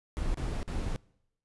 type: noise with dropouts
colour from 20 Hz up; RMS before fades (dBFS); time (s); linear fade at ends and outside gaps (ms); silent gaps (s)
brown; -32; 0.17-0.96; 0; 0.343-0.373 / 0.629-0.678
effects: noise-tail reverb RT60 0.8 s tail -24 dB re dry + resampled to 24000 Hz